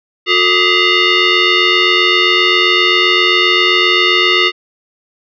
sine tone with frequency modulation, 363.2 Hz, F#4, 32 cents flat, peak -8 dBFS, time 0.26-4.52 s, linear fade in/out 50 ms, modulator 814 Hz, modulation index 4.3, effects none

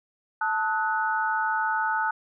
sine chord, D# diminished, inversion second, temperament equal with one note detuned, 880 / 1273.6 / 1480 Hz, A5 / D#6 / F#6, 0 / +40 / 0 cents, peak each -26 / -30 / -27 dBFS, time 0.41-2.11 s, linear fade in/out 5 ms, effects none

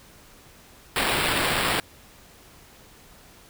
white noise with sample-and-hold, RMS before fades -24 dBFS, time 0.96-1.8 s, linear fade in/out 2 ms, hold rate 6300 Hz, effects pink hiss -51 dBFS RMS until 3.49 s

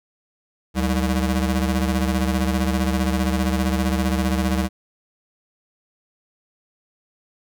30% pulse ring-modulated tone, 130.81 Hz, C3, in tune, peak -13 dBFS, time 0.74-4.69 s, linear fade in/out 50 ms, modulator 57.8 Hz, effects none

